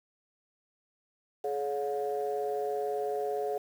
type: tone cluster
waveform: sine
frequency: 424.1 / 562 / 718 Hz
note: G#4 / C#5 / F5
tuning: +36 / +24 / +48 cents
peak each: -31 / -36 / -34 dBFS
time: 1.44-3.58 s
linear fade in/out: 5 ms
effects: tanh soft clip ceiling -22 dBFS + 9-bit